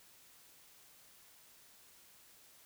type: silence
effects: white hiss -62 dBFS RMS until 2.65 s